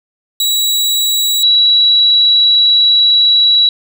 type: tone pair in turn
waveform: sawtooth / sine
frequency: 3894 / 3909 Hz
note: B7 / B7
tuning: -25 / -19 cents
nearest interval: unison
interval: 6 cents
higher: second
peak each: -8 / -6 dBFS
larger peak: second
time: 0.4-1.43 / 1.43-3.69 s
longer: second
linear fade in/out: 2 ms
effects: none